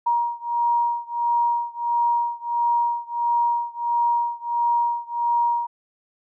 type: beating tone pair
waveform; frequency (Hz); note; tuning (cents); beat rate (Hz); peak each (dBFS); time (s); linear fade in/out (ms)
sine; 946 / 947.5; A#5 / A#5; +25 / +28; 1.5; -22 / -23; 0.06-5.67; 10
effects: none